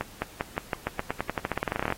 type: accelerating click train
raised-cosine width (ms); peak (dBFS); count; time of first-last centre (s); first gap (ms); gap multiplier
0.5; -12; 24; 0.01-1.924; 210; 0.9
effects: pink hiss -49 dBFS RMS until 1.97 s + AAC 48 kbps